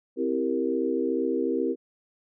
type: chord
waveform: sine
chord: C dominant seventh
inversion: none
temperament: equal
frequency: 261.6 / 329.6 / 392 / 466.2 Hz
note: C4 / E4 / G4 / Bb4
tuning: 0 / 0 / 0 / 0 cents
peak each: -29 dBFS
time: 0.16-1.76 s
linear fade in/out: 50 ms
effects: none